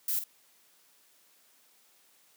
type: noise with echo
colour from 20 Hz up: violet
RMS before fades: -30 dBFS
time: 0.08-0.19 s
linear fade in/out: 2 ms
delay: 49 ms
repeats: 1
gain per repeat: -9 dB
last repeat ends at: 0.239 s
effects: white hiss -64 dBFS RMS until 2.36 s + high-pass 200 Hz 12 dB/octave